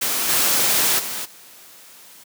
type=noise with level steps; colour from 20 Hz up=white; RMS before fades=-22 / -18 / -28 / -45 dBFS; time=0.01-2.24 s; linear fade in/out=10 ms; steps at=0.28 / 0.98 / 1.24 s; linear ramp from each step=20 ms; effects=high-pass 150 Hz 12 dB/octave